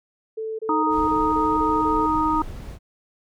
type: tone bursts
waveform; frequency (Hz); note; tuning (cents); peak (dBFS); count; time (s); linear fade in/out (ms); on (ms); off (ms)
sine; 441; A4; +4; -26; 7; 0.37-2.066; 10; 220; 26
type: harmonic tone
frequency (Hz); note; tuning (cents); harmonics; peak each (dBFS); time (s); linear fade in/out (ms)
311.1; D#4; 0; 1 / 3 / 4; -23 / -22 / -23; 0.69-2.42; 2
type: noise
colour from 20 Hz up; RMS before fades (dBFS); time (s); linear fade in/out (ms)
brown; -34; 0.89-2.79; 50
effects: none